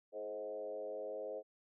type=tone with frequency modulation; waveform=sine; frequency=527 Hz; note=C5; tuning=12 cents sharp; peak=-40 dBFS; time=0.12-1.43 s; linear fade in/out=50 ms; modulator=101 Hz; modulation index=1.2; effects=none